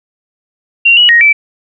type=tone with pitch steps; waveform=sine; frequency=2760 / 2926 / 1876 / 2319 Hz; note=F7 / F#7 / A#6 / D7; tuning=-21 / -20 / +11 / -22 cents; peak=-3 dBFS; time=0.85-1.33 s; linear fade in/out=10 ms; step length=120 ms; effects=none